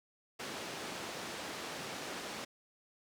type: band-pass noise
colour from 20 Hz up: pink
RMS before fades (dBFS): -43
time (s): 0.39-2.45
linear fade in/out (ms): 10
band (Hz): 230 to 6900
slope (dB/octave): 12
effects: none